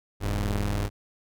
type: tone pair together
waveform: sawtooth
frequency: 40.59 / 102.2 Hz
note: E1 / G#2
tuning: -26 / -27 cents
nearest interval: octave + major third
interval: 1599 cents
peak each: -24 dBFS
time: 0.2-0.9 s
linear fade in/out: 50 ms
effects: none